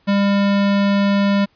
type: tone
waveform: square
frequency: 200 Hz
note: G3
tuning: 35 cents sharp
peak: -14 dBFS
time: 0.07-1.46 s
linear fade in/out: 20 ms
effects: pink hiss -59 dBFS RMS until 1.55 s + resampled to 11025 Hz